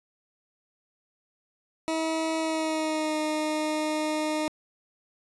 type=tone with pitch glide; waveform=20% pulse; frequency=321.3 to 307.5 Hz; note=E4 to D#4; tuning=-44 to -20 cents; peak=-21 dBFS; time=1.88-4.48 s; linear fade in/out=0 ms; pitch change=-76 cents; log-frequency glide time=2.39-3.18 s; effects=resampled to 24000 Hz